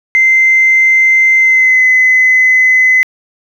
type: tone with pitch glide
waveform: sine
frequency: 2077 to 2030 Hz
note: C7 to B6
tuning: -13 to +47 cents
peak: -4 dBFS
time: 0.15-3.03 s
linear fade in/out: 0 ms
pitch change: -40 cents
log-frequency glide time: 1.38-1.85 s
effects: tanh soft clip ceiling 0 dBFS + 7-bit